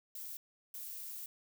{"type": "noise bursts at uneven times", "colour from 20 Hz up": "violet", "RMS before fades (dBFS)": -45, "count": 2, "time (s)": [[0.15, 0.37], [0.74, 1.26]], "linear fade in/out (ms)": 2, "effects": []}